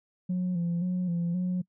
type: tone with vibrato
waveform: sine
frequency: 176.4 Hz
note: F3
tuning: 18 cents sharp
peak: -24 dBFS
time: 0.29-1.62 s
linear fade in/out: 10 ms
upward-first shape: square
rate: 1.9 Hz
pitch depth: 49 cents each way
effects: noise-tail reverb RT60 0.1 s tail -25 dB re dry + tanh soft clip ceiling -24 dBFS